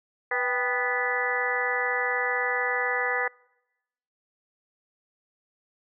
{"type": "harmonic tone with a mistuned harmonic", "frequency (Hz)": 246.9, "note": "B3", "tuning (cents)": 0, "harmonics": [2, 3, 4, 5, 6, 7, 8], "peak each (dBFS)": [-31, -33, -36, -34, -36, -29, -29], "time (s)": [0.31, 3.28], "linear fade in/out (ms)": 5, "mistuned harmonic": 3, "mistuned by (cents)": 86, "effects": ["noise-tail reverb RT60 1.0 s tail -26 dB re dry"]}